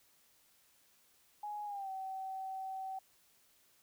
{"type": "tone with pitch glide", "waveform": "sine", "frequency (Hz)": [834, 764.8], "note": ["G#5", "G5"], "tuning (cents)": [7, -43], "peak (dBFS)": -39, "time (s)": [1.43, 2.99], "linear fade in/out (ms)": 5, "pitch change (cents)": -150, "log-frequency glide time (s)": [1.65, 1.9], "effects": ["white hiss -69 dBFS RMS until 3.82 s"]}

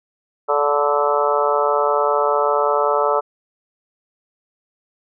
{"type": "harmonic tone with a mistuned harmonic", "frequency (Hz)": 145.2, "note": "D3", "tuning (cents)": -19, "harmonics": [3, 4, 5, 6, 7, 8, 9], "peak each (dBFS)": [-21, -20, -25, -23, -25, -25, -22], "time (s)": [0.48, 3.21], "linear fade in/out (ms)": 20, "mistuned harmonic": 6, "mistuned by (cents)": 20, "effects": []}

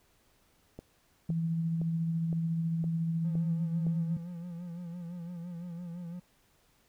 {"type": "click train", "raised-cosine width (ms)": 2, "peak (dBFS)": -29, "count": 7, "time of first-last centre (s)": [0.79, 3.867], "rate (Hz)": 1.95}
{"type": "tone with tremolo", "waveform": "sine", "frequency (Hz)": 164.81, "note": "E3", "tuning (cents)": 0, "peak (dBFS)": -27, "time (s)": [1.29, 4.17], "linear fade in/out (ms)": 5, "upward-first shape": "sine", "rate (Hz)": 14, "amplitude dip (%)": 25}
{"type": "tone with vibrato", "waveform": "triangle", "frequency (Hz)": 172.9, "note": "F3", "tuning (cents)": -17, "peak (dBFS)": -36, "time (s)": [3.24, 6.2], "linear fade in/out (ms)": 10, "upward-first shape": "sine", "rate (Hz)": 5.9, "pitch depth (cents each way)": 63}
{"effects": ["pink hiss -68 dBFS RMS until 6.88 s"]}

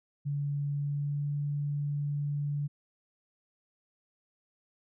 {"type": "tone with pitch glide", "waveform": "sine", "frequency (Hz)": [143.3, 144.88], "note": ["D3", "D3"], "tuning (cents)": [-42, -23], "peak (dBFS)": -29, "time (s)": [0.25, 2.68], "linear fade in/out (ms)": 20, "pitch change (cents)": 19, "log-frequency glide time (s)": [0.71, 1.32], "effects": []}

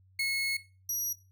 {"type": "tone pair in turn", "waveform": "30% pulse", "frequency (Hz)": [2180, 5788], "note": ["C#7", "F#8"], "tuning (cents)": [-29, -39], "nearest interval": "octave + perfect fourth", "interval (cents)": 1690, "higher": "second", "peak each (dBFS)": -25, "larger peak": "neither", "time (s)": [[0.19, 0.57], [0.89, 1.13]], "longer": "first", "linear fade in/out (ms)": 5, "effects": ["noise-tail reverb RT60 0.3 s tail -17 dB re dry", "added 94 Hz sine -59 dBFS peak until 1.31 s"]}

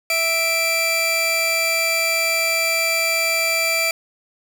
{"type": "tone pair together", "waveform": "sawtooth", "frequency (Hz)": [658, 2349], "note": ["E5", "D7"], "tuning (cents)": [-3, 0], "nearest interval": "octave + minor seventh", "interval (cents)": 2203, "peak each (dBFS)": [-20, -15], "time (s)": [0.1, 3.91], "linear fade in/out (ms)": 2, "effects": []}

